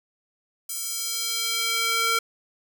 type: tone with high-pass filter sweep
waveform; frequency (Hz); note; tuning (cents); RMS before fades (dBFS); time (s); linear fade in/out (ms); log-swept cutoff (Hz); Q
square; 456.6; A#4; -36; -26; 0.69-2.19; 5; 8400 to 1300; 0.98
effects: none